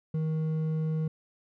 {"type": "tone with hard clipping", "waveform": "sine", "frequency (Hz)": 157.7, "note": "D#3", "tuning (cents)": 24, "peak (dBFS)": -28, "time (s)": [0.14, 1.08], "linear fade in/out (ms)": 5, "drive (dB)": 5, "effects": []}